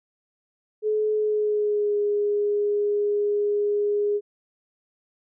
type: tone with pitch glide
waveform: sine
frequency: 427.9 to 412.6 Hz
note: A4 to G#4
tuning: -48 to -11 cents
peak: -20 dBFS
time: 0.82-4.21 s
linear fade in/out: 50 ms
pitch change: -63 cents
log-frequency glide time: 1.13-1.97 s
effects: none